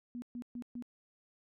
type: tone bursts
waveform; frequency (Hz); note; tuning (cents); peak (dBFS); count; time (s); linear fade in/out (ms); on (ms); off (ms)
sine; 242.1; B3; -34; -39; 4; 0.15-0.824; 0; 71; 130
effects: none